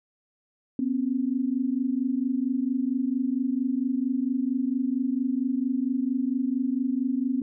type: tone pair together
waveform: sine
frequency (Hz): 246.9 / 271.3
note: B3 / C#4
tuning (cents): 0 / -37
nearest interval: major second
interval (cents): 163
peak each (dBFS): -26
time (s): 0.79-7.42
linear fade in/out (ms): 2
effects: none